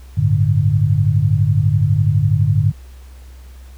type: chord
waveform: sine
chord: G suspended second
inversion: none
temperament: equal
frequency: 98 / 110 / 146.83 Hz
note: G2 / A2 / D3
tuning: 0 / 0 / 0 cents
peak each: -16 dBFS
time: 0.17-2.72 s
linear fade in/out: 10 ms
effects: added 64 Hz sine -35 dBFS peak until 3.77 s + pink hiss -50 dBFS RMS until 3.77 s